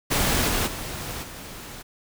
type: noise with level steps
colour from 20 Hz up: pink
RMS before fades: -22 / -24 / -33 / -39 dBFS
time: 0.1-1.83 s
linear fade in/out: 20 ms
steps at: 0.47 / 0.66 / 1.22 s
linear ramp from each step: 20 ms
effects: none